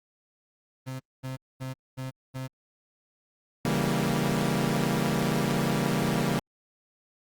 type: tone bursts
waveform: 35% pulse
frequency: 130.81 Hz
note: C3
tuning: in tune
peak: -31 dBFS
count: 5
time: 0.86-2.48 s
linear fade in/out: 20 ms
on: 140 ms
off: 230 ms
type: chord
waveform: sawtooth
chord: C# diminished seventh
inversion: none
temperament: equal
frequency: 138.59 / 164.81 / 196 / 233.1 Hz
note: C#3 / E3 / G3 / Bb3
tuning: 0 / 0 / 0 / 0 cents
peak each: -26 dBFS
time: 3.65-6.39 s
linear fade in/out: 0 ms
type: clicks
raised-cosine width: 5 ms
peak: -33 dBFS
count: 5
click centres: 3.808 / 3.881 / 4.307 / 4.667 / 5.234 s
effects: Opus 24 kbps